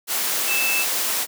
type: tone in noise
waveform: sine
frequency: 2637 Hz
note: E7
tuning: in tune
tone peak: -21 dBFS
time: 0.46-0.86 s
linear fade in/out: 50 ms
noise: white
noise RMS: -23 dBFS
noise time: 0.07-1.27 s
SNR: -1 dB
effects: high-pass 300 Hz 12 dB/octave